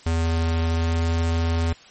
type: tone with pitch glide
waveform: square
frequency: 82.41 to 82.98 Hz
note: E2 to E2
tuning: 0 to +12 cents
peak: -20 dBFS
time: 0.06-1.73 s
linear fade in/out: 5 ms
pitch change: +12 cents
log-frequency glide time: 0.71-1 s
effects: white hiss -48 dBFS RMS until 1.9 s + MP3 32 kbps